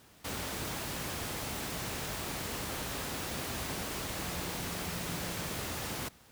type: tone in noise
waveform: sine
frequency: 174.61 Hz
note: F3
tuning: in tune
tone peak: -44 dBFS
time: 4.23-5.52 s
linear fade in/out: 10 ms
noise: pink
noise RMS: -37 dBFS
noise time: 0.24-6.09 s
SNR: -10 dB
effects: pink hiss -59 dBFS RMS until 6.31 s + high-pass 60 Hz 12 dB/octave